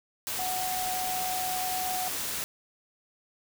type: tone in noise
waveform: sine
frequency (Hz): 740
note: F#5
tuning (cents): 0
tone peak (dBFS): -31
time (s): 0.39-2.08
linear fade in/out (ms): 0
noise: white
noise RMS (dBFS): -33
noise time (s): 0.27-2.44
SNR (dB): -1
effects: none